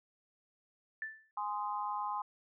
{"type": "tone with exponential decay", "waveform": "sine", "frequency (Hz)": 1762, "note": "A6", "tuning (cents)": 2, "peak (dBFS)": -34, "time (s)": [1.02, 1.31], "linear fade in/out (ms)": 1, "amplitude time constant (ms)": 62}
{"type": "chord", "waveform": "sine", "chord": "Ab major", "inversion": "none", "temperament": "just", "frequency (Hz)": [830.6, 1038.3, 1245.9], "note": ["Ab5", "C6", "Eb6"], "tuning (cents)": [0, -14, 2], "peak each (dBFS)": [-38, -37, -43], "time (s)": [1.37, 2.22], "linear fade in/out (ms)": 5}
{"effects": []}